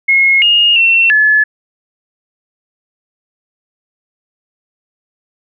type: tone with pitch steps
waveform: sine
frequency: 2164 / 2849 / 2706 / 1718 Hz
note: C#7 / F7 / E7 / A6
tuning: -42 / +34 / +45 / -42 cents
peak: -6 dBFS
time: 0.08-1.44 s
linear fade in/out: 10 ms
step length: 340 ms
effects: none